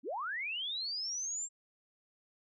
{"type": "linear sweep", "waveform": "sine", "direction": "up", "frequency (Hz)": [207.2, 7520], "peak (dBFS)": -35, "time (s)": [0.03, 1.49], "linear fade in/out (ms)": 50, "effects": []}